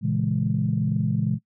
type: chord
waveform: sine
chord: A# half-diminished seventh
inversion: none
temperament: equal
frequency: 116.54 / 138.59 / 164.81 / 207.7 Hz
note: A#2 / C#3 / E3 / G#3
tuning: 0 / 0 / 0 / 0 cents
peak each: -26 dBFS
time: 0.01-1.39 s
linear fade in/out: 50 ms
effects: noise-tail reverb RT60 0.1 s tail -19 dB re dry + tanh soft clip ceiling -10 dBFS